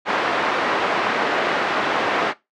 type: band-pass noise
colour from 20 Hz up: white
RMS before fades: -21 dBFS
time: 0.05-2.34 s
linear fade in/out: 50 ms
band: 300 to 1500 Hz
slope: 12 dB/octave
effects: noise-tail reverb RT60 0.2 s tail -19 dB re dry + low-pass 5000 Hz 12 dB/octave